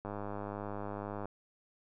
click train, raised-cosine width 1 ms, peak -26 dBFS, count 124, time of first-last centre 0.05-1.256 s, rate 102 Hz, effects none

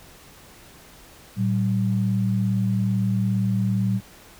sine tone pair together, 113.93 / 191.6 Hz, A#2 / G3, -39 / -39 cents, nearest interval major sixth, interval 900 cents, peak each -22 dBFS, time 1.36-4.01 s, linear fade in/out 50 ms, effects pink hiss -48 dBFS RMS until 4.39 s

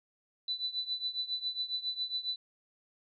sine tone with tremolo, 3986 Hz, B7, 15 cents sharp, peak -29 dBFS, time 0.48-2.36 s, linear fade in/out 2 ms, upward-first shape triangle, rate 7.3 Hz, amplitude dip 90%, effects none

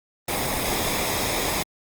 pink noise with comb filter, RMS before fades -25 dBFS, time 0.28-1.63 s, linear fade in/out 5 ms, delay 0.68 ms, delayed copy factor -0.5, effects Opus 32 kbps

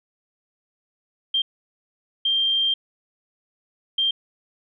sine tone bursts at uneven times, 3176 Hz, G7, 22 cents sharp, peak -18 dBFS, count 3, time 1.34-1.42 / 2.25-2.74 / 3.98-4.11 s, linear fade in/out 5 ms, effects none

